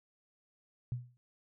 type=tone with exponential decay; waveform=sine; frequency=122.5 Hz; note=B2; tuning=14 cents flat; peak=-30 dBFS; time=0.92-1.17 s; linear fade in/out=0 ms; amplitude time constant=53 ms; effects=none